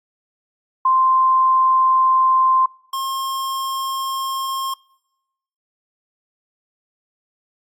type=tone pair in turn; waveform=sine / square; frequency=1044 / 1070.3 Hz; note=C6 / C6; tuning=-4 / +39 cents; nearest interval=unison; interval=43 cents; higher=second; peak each=-12 / -22 dBFS; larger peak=first; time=0.85-2.66 / 2.93-4.74 s; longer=neither; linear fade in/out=5 ms; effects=noise-tail reverb RT60 1.0 s tail -26 dB re dry + AAC 64 kbps